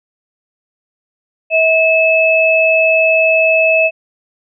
sine tone pair together, 643.8 / 2600 Hz, E5 / E7, -41 / -24 cents, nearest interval 2 octaves, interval 2417 cents, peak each -11 dBFS, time 1.5-3.91 s, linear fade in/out 50 ms, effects none

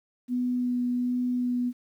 sine tone with vibrato, 246.9 Hz, B3, in tune, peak -24 dBFS, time 0.28-1.73 s, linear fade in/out 50 ms, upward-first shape sine, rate 1.3 Hz, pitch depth 9 cents each way, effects 10-bit

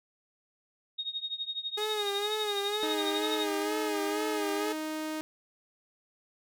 sine tone with tremolo, 3729 Hz, A#7, in tune, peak -29 dBFS, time 0.98-3.47 s, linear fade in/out 10 ms, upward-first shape triangle, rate 12 Hz, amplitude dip 95%
sawtooth tone with vibrato, 415.3 Hz, G#4, in tune, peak -27 dBFS, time 1.77-4.73 s, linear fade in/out 10 ms, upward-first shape sine, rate 2.1 Hz, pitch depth 63 cents each way
sawtooth tone, 311.1 Hz, D#4, in tune, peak -29 dBFS, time 2.83-5.21 s, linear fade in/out 0 ms
effects none

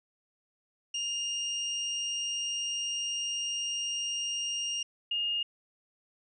30% pulse / sine tone pair in turn, 2824 / 2838 Hz, F7 / F7, +19 / +27 cents, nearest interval unison, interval 8 cents, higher second, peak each -28 dBFS, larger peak neither, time 0.94-4.83 / 5.11-5.43 s, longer first, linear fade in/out 5 ms, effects resampled to 22050 Hz

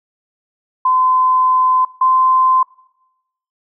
sine tone pair in turn, 1025 / 1035.1 Hz, C6 / C6, -36 / -19 cents, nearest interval unison, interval 17 cents, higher second, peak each -10 / -9 dBFS, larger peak second, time 0.85-1.85 / 2.01-2.63 s, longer first, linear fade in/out 5 ms, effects noise-tail reverb RT60 0.9 s tail -23 dB re dry

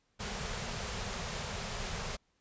pink band-stop noise, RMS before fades -38 dBFS, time 0.19-2.17 s, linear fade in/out 20 ms, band 240 to 370 Hz, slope 96 dB/octave, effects pink hiss -75 dBFS RMS until 2.4 s + resampled to 16000 Hz

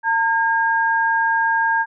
sine tone pair together, 907.4 / 1618 Hz, A#5 / G#6, -47 / -46 cents, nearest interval minor seventh, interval 1001 cents, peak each -18 dBFS, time 0.03-1.86 s, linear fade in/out 50 ms, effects none

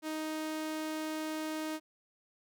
sawtooth tone, 312.1 Hz, D#4, 5 cents sharp, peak -31 dBFS, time 0.02-1.8 s, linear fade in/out 50 ms, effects none

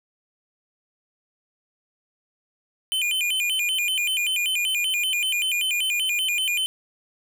square tone with vibrato, 2727 Hz, F7, 42 cents flat, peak -22 dBFS, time 2.92-6.66 s, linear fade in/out 0 ms, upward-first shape square, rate 5.2 Hz, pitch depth 200 cents each way, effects none

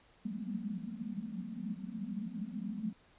pink band-pass noise, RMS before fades -40 dBFS, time 0.25-2.93 s, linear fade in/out 5 ms, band 180 to 240 Hz, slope 96 dB/octave, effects pink hiss -65 dBFS RMS until 3.18 s + resampled to 8000 Hz

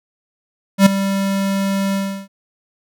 square tone with ADSR envelope, 195.8 Hz, G3, 2 cents flat, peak -4 dBFS, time 0.78-2.28 s, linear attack 81 ms, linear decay 8 ms, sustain -13 dB, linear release 340 ms, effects none

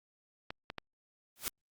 clicks, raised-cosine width 0.3 ms, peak -23 dBFS, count 3, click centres 0.505 / 0.701 / 0.783 s
white noise with exponential growth, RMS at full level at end -31 dBFS, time 1.36-1.48 s, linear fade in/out 0 ms, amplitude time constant 26 ms
effects Opus 48 kbps

